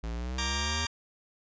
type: exponential sweep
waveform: square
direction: up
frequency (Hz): 55 to 81.1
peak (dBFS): -33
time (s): 0.03-0.86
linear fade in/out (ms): 10
type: chord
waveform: 10% pulse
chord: G minor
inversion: first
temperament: equal with one note detuned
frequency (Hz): 932.3 / 1174.7 / 1604.6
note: Bb5 / D6 / G6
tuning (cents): 0 / 0 / +40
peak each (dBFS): -26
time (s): 0.38-0.87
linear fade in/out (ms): 5
effects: resampled to 16000 Hz